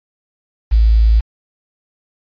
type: tone with quantisation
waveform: sine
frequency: 55 Hz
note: A1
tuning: in tune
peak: -7 dBFS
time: 0.71-1.21 s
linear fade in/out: 20 ms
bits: 6
effects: resampled to 11025 Hz